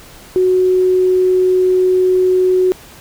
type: tone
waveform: sine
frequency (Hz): 369.2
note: F#4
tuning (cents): -4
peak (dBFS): -9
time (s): 0.36-2.72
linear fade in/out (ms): 0
effects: pink hiss -39 dBFS RMS until 3 s